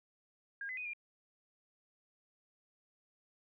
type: tone with pitch steps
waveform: sine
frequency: 1621 / 2026 / 2492 / 2401 Hz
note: G#6 / B6 / D#7 / D7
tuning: -42 / +44 / +2 / +38 cents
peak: -39 dBFS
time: 0.61-0.934 s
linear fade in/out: 2 ms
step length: 81 ms
effects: none